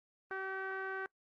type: tone with low-pass filter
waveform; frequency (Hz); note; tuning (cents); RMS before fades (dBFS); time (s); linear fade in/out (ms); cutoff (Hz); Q
sawtooth; 383.1; G4; -40; -40; 0.31-1.06; 0; 1600; 5.4
effects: noise-tail reverb RT60 0.1 s tail -25 dB re dry + Opus 32 kbps